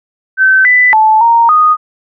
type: tone with pitch steps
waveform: sine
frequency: 1538 / 1992 / 871 / 929 / 1239 Hz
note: G6 / B6 / A5 / A#5 / D#6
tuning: -33 / +14 / -18 / -6 / -8 cents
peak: -4 dBFS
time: 0.37-1.77 s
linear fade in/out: 50 ms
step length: 280 ms
effects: none